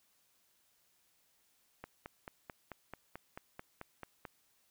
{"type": "click train", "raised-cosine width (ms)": 0.5, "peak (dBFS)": -29, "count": 12, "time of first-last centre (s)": [1.84, 4.252], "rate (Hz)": 4.56, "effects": ["white hiss -73 dBFS RMS until 4.7 s"]}